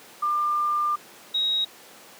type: tone pair in turn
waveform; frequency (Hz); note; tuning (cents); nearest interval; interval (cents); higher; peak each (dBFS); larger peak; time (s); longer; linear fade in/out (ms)
sine; 1196 / 3797; D6 / A#7; +31 / +31; octave + minor sixth; 2000; second; -21; neither; 0.22-0.96 / 1.34-1.65; first; 10
effects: pink hiss -47 dBFS RMS until 2.19 s + high-pass 300 Hz 12 dB/octave